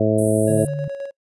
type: harmonic tone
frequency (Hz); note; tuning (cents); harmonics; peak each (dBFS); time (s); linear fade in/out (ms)
108.1; A2; -30; 1 / 2 / 3 / 4 / 5 / 6; -22 / -22 / -22 / -22 / -22 / -22; 0-0.65; 5
type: band-stop noise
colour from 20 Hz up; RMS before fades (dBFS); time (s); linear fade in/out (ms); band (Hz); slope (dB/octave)
white; -27; 0.18-0.67; 5; 370 to 8400; 96
type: tone with tremolo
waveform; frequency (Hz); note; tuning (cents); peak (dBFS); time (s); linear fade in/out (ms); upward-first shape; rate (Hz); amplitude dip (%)
triangle; 555; C#5; +2; -23; 0.47-1.11; 10; square; 9.4; 45
type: tone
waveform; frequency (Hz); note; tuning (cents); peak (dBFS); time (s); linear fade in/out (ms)
sine; 146.83; D3; 0; -23; 0.49-0.88; 2
effects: noise-tail reverb RT60 0.1 s tail -25 dB re dry + resampled to 24000 Hz